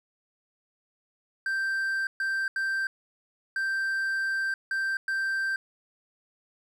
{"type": "tone bursts at uneven times", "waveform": "triangle", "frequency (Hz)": 1568, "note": "G6", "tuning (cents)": 0, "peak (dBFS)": -24, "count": 6, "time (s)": [[1.46, 2.07], [2.2, 2.48], [2.56, 2.87], [3.56, 4.54], [4.71, 4.97], [5.08, 5.56]], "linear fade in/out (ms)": 2, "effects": []}